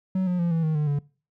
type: tone with pitch steps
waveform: triangle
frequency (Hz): 187.3 / 179.26 / 171.56 / 164.19 / 157.14 / 150.39 / 143.93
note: F#3 / F3 / F3 / E3 / D#3 / D3 / D3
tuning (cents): +21 / +45 / -31 / -7 / +17 / +41 / -35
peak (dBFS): -19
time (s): 0.15-0.99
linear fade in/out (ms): 5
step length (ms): 120
effects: noise-tail reverb RT60 0.4 s tail -24 dB re dry